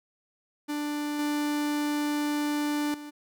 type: tone with level steps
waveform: 45% pulse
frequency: 295 Hz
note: D4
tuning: 8 cents sharp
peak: -29 / -26 / -39 dBFS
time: 0.68-3.11 s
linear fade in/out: 20 ms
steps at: 1.19 / 2.94 s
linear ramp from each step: 2 ms
effects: none